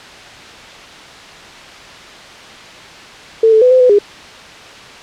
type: tone with pitch steps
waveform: sine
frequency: 447.7 / 438.7 / 502 / 513 / 501 / 409.1 Hz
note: A4 / A4 / B4 / C5 / B4 / G#4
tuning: +30 / -5 / +28 / -34 / +25 / -26 cents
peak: -5 dBFS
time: 3.43-3.988 s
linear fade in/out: 5 ms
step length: 93 ms
effects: white hiss -34 dBFS RMS until 5.02 s + low-pass 4000 Hz 12 dB/octave